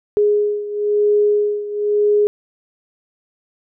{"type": "beating tone pair", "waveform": "sine", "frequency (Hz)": [415.3, 416.3], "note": ["G#4", "G#4"], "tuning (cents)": [0, 4], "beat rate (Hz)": 1, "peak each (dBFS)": [-15, -19], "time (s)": [0.17, 2.27], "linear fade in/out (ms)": 0, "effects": []}